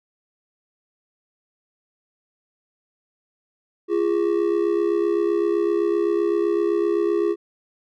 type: ring-modulated tone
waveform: triangle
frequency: 376.6 Hz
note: F#4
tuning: 31 cents sharp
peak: -13 dBFS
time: 3.88-7.36 s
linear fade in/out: 50 ms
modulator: 33.9 Hz
effects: none